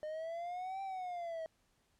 triangle exponential two-way sweep, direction up then down, 607 to 784 to 637 Hz, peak -37 dBFS, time 0.03-1.46 s, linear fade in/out 0 ms, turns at 0.82 s, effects pink hiss -75 dBFS RMS until 1.99 s + low-pass 11000 Hz 12 dB/octave

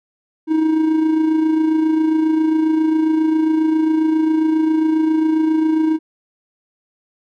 triangle tone with amplitude modulation, 315.9 Hz, D#4, 26 cents sharp, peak -9 dBFS, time 0.47-5.99 s, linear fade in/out 50 ms, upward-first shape sine, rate 27.4 Hz, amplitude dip 45%, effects none

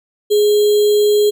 sine tone with sample-and-hold, 417.3 Hz, G#4, 8 cents sharp, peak -9 dBFS, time 0.3-1.31 s, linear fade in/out 20 ms, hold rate 3675 Hz, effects none

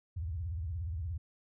sine tone with vibrato, 82.4 Hz, E2, in tune, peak -34 dBFS, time 0.16-1.18 s, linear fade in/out 10 ms, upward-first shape sine, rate 17 Hz, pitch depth 270 cents each way, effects none

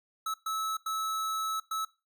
square tone bursts at uneven times, 1300 Hz, E6, 24 cents flat, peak -31 dBFS, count 4, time 0.26-0.34 / 0.46-0.77 / 0.86-1.6 / 1.71-1.85 s, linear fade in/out 5 ms, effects noise-tail reverb RT60 0.3 s tail -21 dB re dry

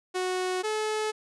sawtooth tone pair in turn, 368.1 / 430.6 Hz, F#4 / A4, -9 / -37 cents, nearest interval minor third, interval 272 cents, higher second, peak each -23 dBFS, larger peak neither, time 0.14-0.63 / 0.63-1.12 s, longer neither, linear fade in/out 20 ms, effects resampled to 24000 Hz

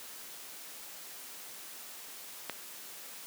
click, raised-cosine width 0.3 ms, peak -18 dBFS, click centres 2.497 s, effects white hiss -47 dBFS RMS until 3.26 s + high-pass 200 Hz 12 dB/octave

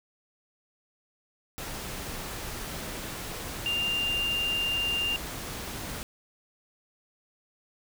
sine tone in noise, 2794 Hz, F7, in tune, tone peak -26 dBFS, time 3.66-5.16 s, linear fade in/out 0 ms, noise pink, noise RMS -37 dBFS, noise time 1.58-6.03 s, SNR +8 dB, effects none

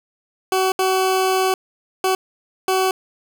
20% pulse tone bursts at uneven times, 377.1 Hz, F#4, 33 cents sharp, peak -11 dBFS, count 4, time 0.52-0.72 / 0.79-1.54 / 2.04-2.15 / 2.68-2.91 s, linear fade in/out 2 ms, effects none

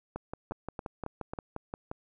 two click trains, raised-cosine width 1 ms, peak -22 / -22 dBFS, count 4 / 11, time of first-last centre 0.52-1.335 / 0.16-1.914 s, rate 3.68 / 5.7 Hz, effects none

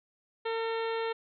harmonic tone with a mistuned harmonic, 453.6 Hz, A#4, 47 cents flat, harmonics 1 / 2 / 3 / 4 / 5 / 6 / 7 / 8 / 9, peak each -31 / -37 / -41 / -43 / -45 / -47 / -48 / -49 / -50 dBFS, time 0.45-1.13 s, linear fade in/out 10 ms, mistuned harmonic 5, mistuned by -34 cents, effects none

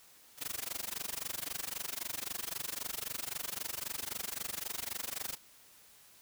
white noise with amplitude modulation, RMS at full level -36 dBFS, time 0.37-5.38 s, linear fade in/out 50 ms, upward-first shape sine, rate 23.8 Hz, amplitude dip 100%, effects white hiss -60 dBFS RMS until 6.21 s

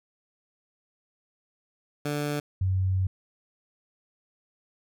15% pulse / sine tone pair in turn, 146.83 / 94.09 Hz, D3 / F#2, 0 / +30 cents, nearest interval minor sixth, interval 770 cents, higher first, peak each -21 / -22 dBFS, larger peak first, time 2.05-2.4 / 2.61-3.07 s, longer second, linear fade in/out 5 ms, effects none

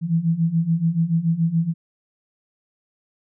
sine beating tone pair, 161.5 / 168.5 Hz, E3 / E3, -35 / +38 cents, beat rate 7 Hz, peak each -22 / -19 dBFS, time 0.01-1.74 s, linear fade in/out 50 ms, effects none

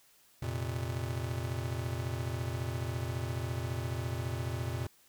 square chord, F suspended fourth, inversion none, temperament just, 87.31 / 116.41 / 130.96 Hz, F2 / Bb2 / C3, 0 / -2 / +2 cents, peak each -39 / -37 / -40 dBFS, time 0.42-4.87 s, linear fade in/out 5 ms, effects white hiss -64 dBFS RMS until 5.08 s

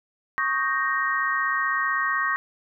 sine chord, Eb dominant seventh, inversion third, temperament equal, 1108.7 / 1244.5 / 1568 / 1864.7 Hz, Db6 / Eb6 / G6 / Bb6, 0 / 0 / 0 / 0 cents, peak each -26 / -31 / -29 / -25 dBFS, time 0.38-2.36 s, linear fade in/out 0 ms, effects none

